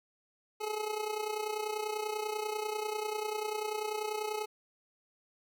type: tone with amplitude modulation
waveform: 25% pulse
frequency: 426.7 Hz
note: G#4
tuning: 47 cents sharp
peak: -27 dBFS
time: 0.6-4.46 s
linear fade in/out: 20 ms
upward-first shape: sine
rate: 30.2 Hz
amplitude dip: 65%
effects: none